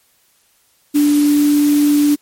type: tone in noise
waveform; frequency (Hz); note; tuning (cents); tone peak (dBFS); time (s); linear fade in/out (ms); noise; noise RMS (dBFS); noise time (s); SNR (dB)
sine; 292.3; D4; -8; -9; 0.94-2.16; 20; white; -27; 0.94-2.16; +15
effects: white hiss -57 dBFS RMS until 2.21 s + MP3 64 kbps